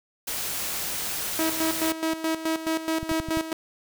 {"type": "noise", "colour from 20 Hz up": "white", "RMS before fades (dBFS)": -30, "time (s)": [0.27, 1.92], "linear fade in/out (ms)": 10}
{"type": "tone with tremolo", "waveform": "sawtooth", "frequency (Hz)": 321.6, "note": "E4", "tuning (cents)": -43, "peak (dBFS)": -19, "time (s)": [1.39, 3.53], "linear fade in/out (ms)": 2, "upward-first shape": "square", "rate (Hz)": 4.7, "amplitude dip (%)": 70}
{"type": "click train", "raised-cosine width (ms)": 5, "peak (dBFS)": -21, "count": 5, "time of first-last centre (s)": [3.03, 3.372], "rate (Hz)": 11.7}
{"effects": []}